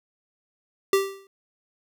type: tone with exponential decay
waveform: square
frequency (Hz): 390.8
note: G4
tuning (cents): -5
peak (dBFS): -15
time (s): 0.93-1.27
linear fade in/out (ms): 2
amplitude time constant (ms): 73
effects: none